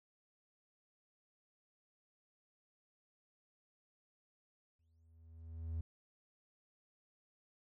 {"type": "tone with exponential growth", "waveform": "triangle", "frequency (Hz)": 81.6, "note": "E2", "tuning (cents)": -17, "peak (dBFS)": -33, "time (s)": [4.79, 5.81], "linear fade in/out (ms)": 5, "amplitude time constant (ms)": 220, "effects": ["tanh soft clip ceiling -30 dBFS"]}